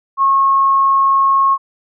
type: tone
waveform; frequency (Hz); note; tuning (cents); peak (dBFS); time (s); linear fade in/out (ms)
sine; 1089; C#6; -31; -9; 0.17-1.58; 50
effects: none